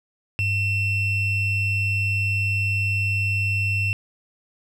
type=ring-modulated tone; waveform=triangle; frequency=1300 Hz; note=E6; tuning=24 cents flat; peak=-15 dBFS; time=0.39-3.93 s; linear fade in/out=0 ms; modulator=1400 Hz; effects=none